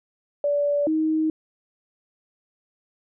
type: tone pair in turn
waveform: sine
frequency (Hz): 578 / 314.4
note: D5 / D#4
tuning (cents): -28 / +18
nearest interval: major seventh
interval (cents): 1054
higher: first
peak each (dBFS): -19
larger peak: neither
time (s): 0.44-0.87 / 0.87-1.3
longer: neither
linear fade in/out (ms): 2
effects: none

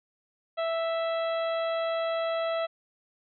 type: harmonic tone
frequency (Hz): 659.3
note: E5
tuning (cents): 0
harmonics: 1 / 2 / 3 / 4 / 5 / 6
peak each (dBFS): -27 / -35 / -41 / -44 / -43 / -46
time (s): 0.57-2.67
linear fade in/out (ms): 20
effects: none

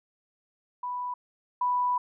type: tone pair in turn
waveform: sine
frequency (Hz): 987.8 / 987.8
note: B5 / B5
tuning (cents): 0 / 0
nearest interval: unison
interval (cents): 0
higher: neither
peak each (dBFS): -30 / -23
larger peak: second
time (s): 0.83-1.14 / 1.61-1.98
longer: second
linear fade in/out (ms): 5
effects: none

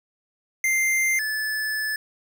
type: tone pair in turn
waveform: square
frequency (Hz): 2093 / 1734.6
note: C7 / A6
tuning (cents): 0 / -25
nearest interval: minor third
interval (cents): 325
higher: first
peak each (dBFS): -20 / -25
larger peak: first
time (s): 0.64-1.19 / 1.19-1.96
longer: second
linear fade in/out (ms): 2
effects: none

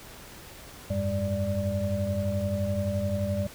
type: tone cluster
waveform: sine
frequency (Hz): 90.9 / 102.5 / 200 / 586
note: F#2 / G#2 / G3 / D5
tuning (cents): -30 / -22 / +35 / -4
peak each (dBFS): -31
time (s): 0.9-3.47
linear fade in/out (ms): 5
effects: pink hiss -46 dBFS RMS until 3.54 s

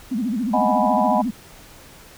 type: tone with vibrato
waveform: sine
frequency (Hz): 231.4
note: A#3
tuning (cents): -13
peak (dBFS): -20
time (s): 0.11-1.31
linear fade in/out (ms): 10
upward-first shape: sine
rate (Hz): 14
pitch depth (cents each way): 230
type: chord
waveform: sine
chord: G# minor seventh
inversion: second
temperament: equal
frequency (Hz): 622.3 / 740 / 830.6 / 987.8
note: D#5 / F#5 / G#5 / B5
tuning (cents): 0 / 0 / 0 / 0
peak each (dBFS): -22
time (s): 0.53-1.22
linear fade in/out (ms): 10
effects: pink hiss -45 dBFS RMS until 2.17 s

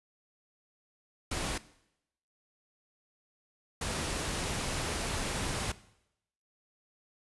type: noise bursts at uneven times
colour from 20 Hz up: pink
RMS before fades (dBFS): -34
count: 2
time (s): 1.31-1.58 / 3.81-5.72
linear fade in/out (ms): 5
effects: noise-tail reverb RT60 0.8 s tail -18 dB re dry + resampled to 24000 Hz

